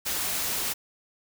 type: noise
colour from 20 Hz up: white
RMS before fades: -29 dBFS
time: 0.05-0.74 s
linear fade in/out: 20 ms
effects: none